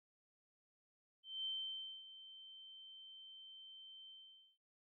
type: tone with ADSR envelope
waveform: sine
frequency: 3105 Hz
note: G7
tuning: 17 cents flat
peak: -39 dBFS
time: 1.23-4.58 s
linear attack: 220 ms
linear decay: 580 ms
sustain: -15 dB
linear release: 490 ms
effects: none